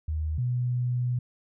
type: tone pair in turn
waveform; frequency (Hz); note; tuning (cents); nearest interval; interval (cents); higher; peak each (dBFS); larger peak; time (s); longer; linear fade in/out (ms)
sine; 77.8 / 123.5; D#2 / B2; 0 / 0; minor sixth; 800; second; -26 / -24; second; 0.08-0.38 / 0.38-1.19; second; 5
effects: none